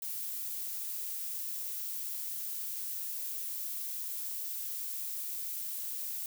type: noise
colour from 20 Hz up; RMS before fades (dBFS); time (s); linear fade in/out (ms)
violet; -38; 0.02-6.26; 2
effects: none